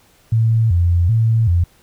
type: tone with vibrato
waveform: sine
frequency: 98.9 Hz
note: G2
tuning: 16 cents sharp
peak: -11 dBFS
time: 0.32-1.64 s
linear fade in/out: 5 ms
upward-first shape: square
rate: 1.3 Hz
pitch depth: 230 cents each way
effects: pink hiss -53 dBFS RMS until 1.82 s